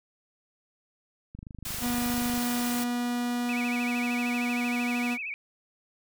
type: click train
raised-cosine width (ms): 5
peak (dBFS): -29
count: 27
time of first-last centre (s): 1.35-2.378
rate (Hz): 25.3
type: noise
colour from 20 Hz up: white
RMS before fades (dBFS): -35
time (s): 1.65-2.84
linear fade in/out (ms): 5
type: tone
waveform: 45% pulse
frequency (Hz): 242.5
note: B3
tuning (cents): -31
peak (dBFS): -27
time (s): 1.8-5.18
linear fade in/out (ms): 50
type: tone with vibrato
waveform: sine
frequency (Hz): 2413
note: D7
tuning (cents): +46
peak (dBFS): -32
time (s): 3.49-5.34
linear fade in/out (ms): 0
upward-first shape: sine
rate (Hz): 13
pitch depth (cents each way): 150
effects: none